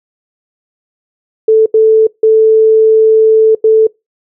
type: tone bursts at uneven times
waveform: sine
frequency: 440 Hz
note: A4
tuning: in tune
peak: -3 dBFS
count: 4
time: 1.48-1.66 / 1.74-2.07 / 2.23-3.55 / 3.64-3.87 s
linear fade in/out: 5 ms
effects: noise-tail reverb RT60 0.2 s tail -24 dB re dry